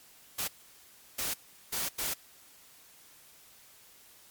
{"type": "noise bursts at uneven times", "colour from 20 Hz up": "white", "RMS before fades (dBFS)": -33, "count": 4, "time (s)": [[0.38, 0.48], [1.18, 1.34], [1.72, 1.89], [1.98, 2.14]], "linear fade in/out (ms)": 10, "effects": ["white hiss -57 dBFS RMS until 4.3 s", "MP3 96 kbps"]}